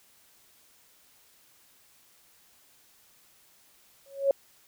sine tone with exponential growth, 552 Hz, C#5, 7 cents flat, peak -16 dBFS, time 4.06-4.31 s, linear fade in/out 2 ms, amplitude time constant 53 ms, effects white hiss -61 dBFS RMS until 4.67 s

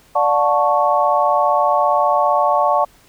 sine chord, D major seventh, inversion none, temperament equal with one note detuned, 587.3 / 722.3 / 880 / 1108.7 Hz, D5 / F#5 / A5 / C#6, 0 / -42 / 0 / 0 cents, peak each -18 dBFS, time 0.15-2.85 s, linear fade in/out 10 ms, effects pink hiss -51 dBFS RMS until 3.08 s

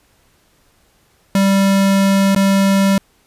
square tone with dropouts, 195.6 Hz, G3, 4 cents flat, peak -11 dBFS, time 1.35-2.98 s, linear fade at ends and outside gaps 2 ms, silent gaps 2.349-2.361 s, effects pink hiss -56 dBFS RMS until 3.26 s + resampled to 32000 Hz

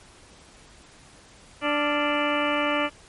harmonic tone with a mistuned harmonic, 293.7 Hz, D4, in tune, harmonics 1 / 2 / 3 / 4 / 5 / 6 / 7 / 8 / 9 / 10, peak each -28 / -27 / -32 / -29 / -33 / -33 / -35 / -31 / -36 / -33 dBFS, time 1.61-2.9 s, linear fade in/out 50 ms, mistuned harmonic 5, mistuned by -98 cents, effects pink hiss -51 dBFS RMS until 3.08 s + MP3 48 kbps

